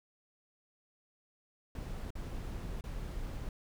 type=noise with dropouts; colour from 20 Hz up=brown; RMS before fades=-40 dBFS; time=1.75-3.49 s; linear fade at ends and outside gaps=2 ms; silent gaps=2.105-2.153 / 2.81-2.839 s; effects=none